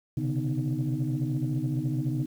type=tone cluster; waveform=sine; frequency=124.7 / 134.1 / 148.3 / 250.2 / 311.3 Hz; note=B2 / C3 / D3 / B3 / D#4; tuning=+17 / +43 / +17 / +23 / +1 cents; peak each=-34 / -28 / -32 / -34 / -32 dBFS; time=0.17-2.26 s; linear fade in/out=5 ms; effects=tanh soft clip ceiling -19 dBFS + 9-bit